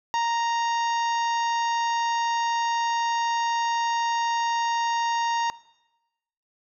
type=harmonic tone with a mistuned harmonic; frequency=932 Hz; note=A#5; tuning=1 cent flat; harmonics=1 / 2 / 3 / 4 / 5 / 6 / 7; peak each=-22 / -33 / -37 / -39 / -42 / -41 / -43 dBFS; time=0.14-5.5 s; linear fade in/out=0 ms; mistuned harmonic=4; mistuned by=-20 cents; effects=noise-tail reverb RT60 1.0 s tail -20 dB re dry

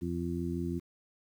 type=harmonic tone; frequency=85.9 Hz; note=F2; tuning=28 cents flat; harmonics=1 / 2 / 3 / 4; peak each=-38 / -36 / -37 / -37 dBFS; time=0.01-0.8 s; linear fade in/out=20 ms; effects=10-bit

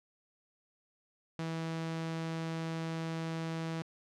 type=tone; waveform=sawtooth; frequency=163.1 Hz; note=E3; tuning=18 cents flat; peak=-31 dBFS; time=1.39-3.82 s; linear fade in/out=0 ms; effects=low-pass 6000 Hz 12 dB/octave

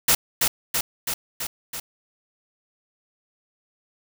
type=noise with echo; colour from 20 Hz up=white; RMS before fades=-17 dBFS; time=0.08-0.15 s; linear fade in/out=5 ms; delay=330 ms; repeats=5; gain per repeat=-3 dB; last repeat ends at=1.8 s; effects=none

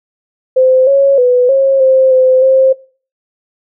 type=tone with pitch steps; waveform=sine; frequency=517 / 552 / 496.2 / 541 / 525 / 516 / 528 Hz; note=C5 / C#5 / B4 / C#5 / C5 / C5 / C5; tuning=-21 / -7 / +8 / -42 / +6 / -24 / +16 cents; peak=-5 dBFS; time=0.56-2.73 s; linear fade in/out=10 ms; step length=310 ms; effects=noise-tail reverb RT60 0.4 s tail -21 dB re dry

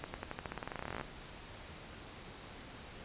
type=accelerating click train; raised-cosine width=0.5 ms; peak=-24 dBFS; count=23; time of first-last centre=0.04-1.012 s; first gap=100 ms; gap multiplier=0.91; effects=pink hiss -50 dBFS RMS until 3.04 s + resampled to 8000 Hz

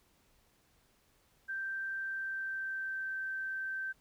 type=tone with pitch glide; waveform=sine; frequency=1568 to 1554.5 Hz; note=G6 to G6; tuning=0 to -15 cents; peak=-35 dBFS; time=1.48-3.93 s; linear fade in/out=20 ms; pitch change=-15 cents; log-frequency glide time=2-3.11 s; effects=pink hiss -70 dBFS RMS until 4 s

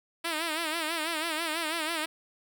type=tone with vibrato; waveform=5% pulse; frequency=322.2 Hz; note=E4; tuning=39 cents flat; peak=-18 dBFS; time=0.24-2.06 s; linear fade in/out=10 ms; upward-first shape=sine; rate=6.1 Hz; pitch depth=99 cents each way; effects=none

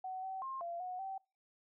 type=tone with pitch steps; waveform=sine; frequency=750 / 763 / 1063 / 686 / 732 / 771 Hz; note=F#5 / G5 / C6 / F5 / F#5 / G5; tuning=+23 / -47 / +27 / -31 / -19 / -29 cents; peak=-39 dBFS; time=0.04-1.18 s; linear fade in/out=5 ms; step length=190 ms; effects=noise-tail reverb RT60 0.3 s tail -25 dB re dry

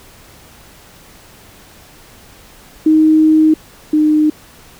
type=tone pair in turn; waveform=sine; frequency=312.7 / 305.6 Hz; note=D#4 / D#4; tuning=+9 / -31 cents; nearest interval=unison; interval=40 cents; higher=first; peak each=-6 / -8 dBFS; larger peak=first; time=2.86-3.54 / 3.93-4.3 s; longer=first; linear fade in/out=5 ms; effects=pink hiss -42 dBFS RMS until 4.79 s

